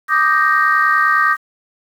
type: chord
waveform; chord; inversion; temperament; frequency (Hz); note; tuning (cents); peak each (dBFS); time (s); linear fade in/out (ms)
sine; Eb major seventh; third; equal; 1174.7 / 1244.5 / 1568 / 1864.7; D6 / Eb6 / G6 / Bb6; 0 / 0 / 0 / 0; -16; 0.08-1.37; 50
effects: tanh soft clip ceiling -2 dBFS + 7-bit